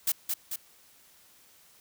blue noise with echo, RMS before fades -26 dBFS, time 0.07-0.12 s, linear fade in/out 5 ms, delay 220 ms, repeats 2, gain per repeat -4 dB, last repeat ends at 0.56 s, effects white hiss -59 dBFS RMS until 1.8 s

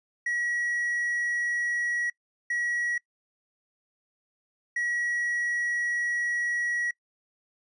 triangle tone bursts at uneven times, 1918 Hz, A#6, 49 cents sharp, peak -24 dBFS, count 3, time 0.26-2.1 / 2.5-2.98 / 4.76-6.91 s, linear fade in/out 5 ms, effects noise-tail reverb RT60 0.1 s tail -25 dB re dry + resampled to 22050 Hz

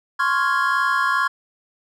triangle chord, Db major seventh, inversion third, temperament equal, 1046.5 / 1108.7 / 1396.9 / 1661.2 Hz, C6 / Db6 / F6 / Ab6, 0 / 0 / 0 / 0 cents, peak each -21 dBFS, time 0.19-1.28 s, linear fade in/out 10 ms, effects none

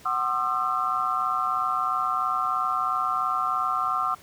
sine tone cluster, 747 / 1065 / 1212 / 1335 Hz, F#5 / C6 / D#6 / E6, +16 / +30 / -46 / +22 cents, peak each -31 / -30 / -26 / -28 dBFS, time 0.05-4.15 s, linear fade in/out 10 ms, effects pink hiss -51 dBFS RMS until 4.22 s + high-pass 80 Hz 12 dB/octave

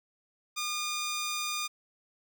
10% pulse tone, 1213 Hz, D#6, 44 cents flat, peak -23 dBFS, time 0.56-1.68 s, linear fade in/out 20 ms, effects none

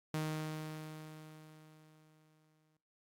sawtooth tone with exponential decay, 155.56 Hz, D#3, in tune, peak -30 dBFS, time 0.14-2.77 s, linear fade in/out 2 ms, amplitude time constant 570 ms, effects noise-tail reverb RT60 0.5 s tail -19 dB re dry + AAC 64 kbps

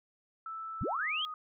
sine tone with pitch glide, 1318.5 to 1246.7 Hz, E6 to D#6, 0 to +3 cents, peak -38 dBFS, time 0.46-1.34 s, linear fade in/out 2 ms, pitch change -97 cents, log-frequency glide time 0.96-1.03 s
sine linear sweep, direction up, 48 to 3322 Hz, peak -31 dBFS, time 0.81-1.25 s, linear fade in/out 0 ms
effects none

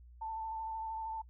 sine tone with vibrato, 888 Hz, A5, 16 cents sharp, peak -37 dBFS, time 0.21-1.22 s, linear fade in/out 10 ms, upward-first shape square, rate 13 Hz, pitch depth 16 cents each way, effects noise-tail reverb RT60 0.1 s tail -25 dB re dry + added 60 Hz sine -53 dBFS peak until 1.29 s

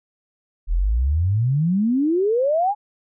sine exponential sweep, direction up, 37.87 to 852 Hz, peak -16 dBFS, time 0.67-2.75 s, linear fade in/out 50 ms, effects none

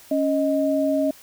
sine tone pair together, 277.2 / 623.4 Hz, C#4 / D#5, 0 / +3 cents, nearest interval octave + major second, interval 1403 cents, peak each -21 dBFS, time 0.11-1.11 s, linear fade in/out 5 ms, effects white hiss -48 dBFS RMS until 1.22 s

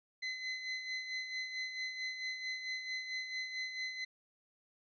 30% pulse tone with tremolo, 2036 Hz, C7, 48 cents flat, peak -33 dBFS, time 0.22-4.05 s, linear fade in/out 10 ms, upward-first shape sine, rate 4.5 Hz, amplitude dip 55%, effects resampled to 16000 Hz

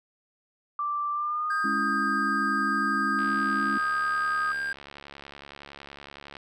sine tone with pitch glide, 1174.7 to 1244.6 Hz, D6 to D#6, 0 to 0 cents, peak -26 dBFS, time 0.79-4.52 s, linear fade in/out 2 ms, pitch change +100 cents, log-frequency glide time 1.12-1.57 s
triangle tone, 1598 Hz, G6, 33 cents sharp, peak -26 dBFS, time 1.5-4.73 s, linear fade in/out 5 ms
sine chord, C# minor, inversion second, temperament equal, 207.7 / 277.2 / 329.6 Hz, G#3 / C#4 / E4, 0 / 0 / 0 cents, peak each -32 / -33 / -36 dBFS, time 1.64-3.78 s, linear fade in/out 5 ms
click train, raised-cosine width 0.3 ms, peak -26 dBFS, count 226, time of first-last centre 3.19-6.368 s, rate 70.8 Hz
effects none

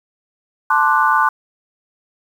sine chord, D dominant seventh, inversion second, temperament equal, 880 / 1046.5 / 1174.7 / 1480 Hz, A5 / C6 / D6 / F#6, 0 / 0 / 0 / 0 cents, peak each -17 dBFS, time 0.7-1.29 s, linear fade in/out 5 ms, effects 7-bit

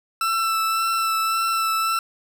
40% pulse tone with vibrato, 1330 Hz, E6, 15 cents sharp, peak -19 dBFS, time 0.21-1.99 s, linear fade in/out 2 ms, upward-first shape sine, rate 1.8 Hz, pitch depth 16 cents each way, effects none

